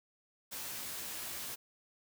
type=noise with comb filter; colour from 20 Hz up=white; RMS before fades=-42 dBFS; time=0.51-1.56 s; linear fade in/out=20 ms; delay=16 ms; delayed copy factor=+0.95; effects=none